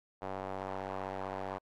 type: tone with band-pass filter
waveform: square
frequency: 47.76 Hz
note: G1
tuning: 44 cents flat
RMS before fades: -40 dBFS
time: 0.21-1.59 s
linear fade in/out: 20 ms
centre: 750 Hz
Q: 1.7
effects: AAC 48 kbps